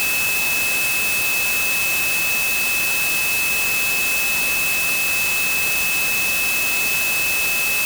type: tone in noise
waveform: sine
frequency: 2600 Hz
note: E7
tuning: 24 cents flat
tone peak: -19 dBFS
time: 0-7.85 s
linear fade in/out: 0 ms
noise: white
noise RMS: -23 dBFS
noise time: 0-7.85 s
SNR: +1 dB
effects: none